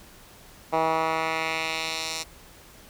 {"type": "tone with band-pass filter sweep", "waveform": "10% pulse", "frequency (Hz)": 160.8, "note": "E3", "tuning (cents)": -43, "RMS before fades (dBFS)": -27, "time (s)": [0.72, 2.24], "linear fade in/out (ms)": 20, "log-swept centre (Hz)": [840, 5800], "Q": 1.3, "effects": ["pink hiss -50 dBFS RMS until 2.89 s"]}